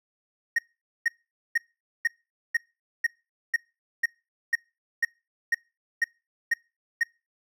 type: tone bursts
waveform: triangle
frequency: 1864.7 Hz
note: A#6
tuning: in tune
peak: -18 dBFS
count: 14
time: 0.56-7.034 s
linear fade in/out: 5 ms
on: 26 ms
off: 470 ms
effects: noise-tail reverb RT60 0.3 s tail -24 dB re dry